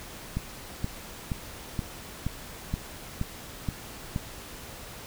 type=click train; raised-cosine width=5 ms; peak=-16 dBFS; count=9; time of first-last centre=0.37-4.161 s; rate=2.11 Hz; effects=pink hiss -43 dBFS RMS until 5.06 s